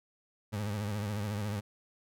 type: tone with vibrato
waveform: 30% pulse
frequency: 103.83 Hz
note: G#2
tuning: in tune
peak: -30 dBFS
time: 0.52-1.61 s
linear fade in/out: 20 ms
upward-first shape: triangle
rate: 14 Hz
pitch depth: 98 cents each way
effects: none